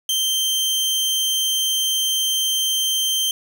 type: tone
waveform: sawtooth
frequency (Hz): 3136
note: G7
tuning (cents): 0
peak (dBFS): -15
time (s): 0.09-3.31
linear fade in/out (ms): 2
effects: none